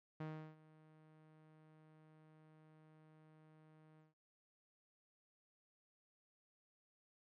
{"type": "tone with ADSR envelope", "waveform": "sawtooth", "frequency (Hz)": 156.1, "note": "D#3", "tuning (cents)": 6, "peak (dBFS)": -39, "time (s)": [0.2, 4.14], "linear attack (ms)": 5, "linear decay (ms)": 350, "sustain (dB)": -21, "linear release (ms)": 150, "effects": ["low-pass 2000 Hz 12 dB/octave"]}